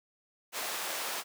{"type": "high-pass noise", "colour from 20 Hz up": "pink", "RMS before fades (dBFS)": -36, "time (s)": [0.52, 1.24], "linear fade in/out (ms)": 50, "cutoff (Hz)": 630, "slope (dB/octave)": 12, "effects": []}